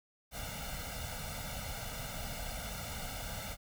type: noise with comb filter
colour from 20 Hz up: pink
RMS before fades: -41 dBFS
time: 0.31-3.57 s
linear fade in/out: 50 ms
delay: 1.4 ms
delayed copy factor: +0.95
effects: none

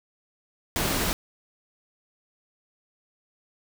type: noise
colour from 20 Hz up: pink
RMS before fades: -26 dBFS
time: 0.76-1.13 s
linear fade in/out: 0 ms
effects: none

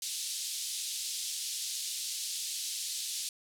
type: band-pass noise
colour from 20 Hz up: pink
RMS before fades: -37 dBFS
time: 0.02-3.29 s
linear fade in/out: 2 ms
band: 3600 to 11000 Hz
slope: 24 dB/octave
effects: none

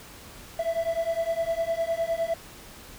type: beating tone pair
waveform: triangle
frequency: 659.3 / 669.1 Hz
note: E5 / E5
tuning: 0 / +26 cents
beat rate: 9.8 Hz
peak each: -26 / -26 dBFS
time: 0.59-2.34 s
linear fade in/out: 5 ms
effects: pink hiss -46 dBFS RMS until 2.98 s

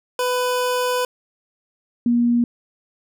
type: tone pair in turn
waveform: 25% pulse / sine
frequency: 498.6 / 238.5 Hz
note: B4 / A#3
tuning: +16 / +40 cents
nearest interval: octave + minor second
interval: 1276 cents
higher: first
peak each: -15 / -14 dBFS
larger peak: second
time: 0.19-1.05 / 2.06-2.44 s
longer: first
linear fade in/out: 2 ms
effects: none

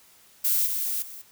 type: noise with level steps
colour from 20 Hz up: violet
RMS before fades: -23 / -28 / -41 dBFS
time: 0.44-1.22 s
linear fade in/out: 10 ms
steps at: 0.66 / 1.02 s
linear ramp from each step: 2 ms
effects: white hiss -56 dBFS RMS until 1.31 s

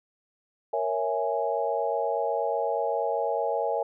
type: chord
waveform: sine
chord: A# half-diminished seventh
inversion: none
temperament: equal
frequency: 466.2 / 554.4 / 659.3 / 830.6 Hz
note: A#4 / C#5 / E5 / G#5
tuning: 0 / 0 / 0 / 0 cents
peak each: -30 dBFS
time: 0.73-3.83 s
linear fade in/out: 5 ms
effects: none

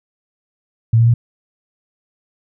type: tone with pitch steps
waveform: sine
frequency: 113.7 / 116.09 / 118.53 Hz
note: A#2 / A#2 / A#2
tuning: -43 / -7 / +29 cents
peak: -8 dBFS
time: 0.93-1.14 s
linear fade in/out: 5 ms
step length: 70 ms
effects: none

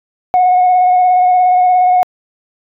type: tone with vibrato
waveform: sine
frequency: 729 Hz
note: F#5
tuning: 26 cents flat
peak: -5 dBFS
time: 0.34-2.03 s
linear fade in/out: 0 ms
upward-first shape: square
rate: 17 Hz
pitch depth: 16 cents each way
effects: tanh soft clip ceiling -4 dBFS

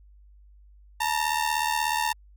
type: ring-modulated tone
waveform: sawtooth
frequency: 908 Hz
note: A#5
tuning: 46 cents flat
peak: -17 dBFS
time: 1-2.13 s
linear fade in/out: 10 ms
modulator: 38.3 Hz
effects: added 50 Hz sine -50 dBFS peak until 2.36 s

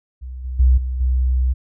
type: tone with level steps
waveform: sine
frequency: 63.5 Hz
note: B1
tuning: 49 cents sharp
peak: -28 / -23 / -9 / -20 / -14 dBFS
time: 0.21-1.54 s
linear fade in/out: 20 ms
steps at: 0.44 / 0.59 / 0.77 / 1 s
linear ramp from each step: 10 ms
effects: none

